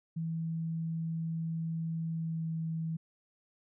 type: tone with pitch glide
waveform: sine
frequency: 163.4 to 162.08 Hz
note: E3 to E3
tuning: -15 to -29 cents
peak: -32 dBFS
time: 0.16-2.97 s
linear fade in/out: 10 ms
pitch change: -14 cents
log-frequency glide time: 2.11-2.5 s
effects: none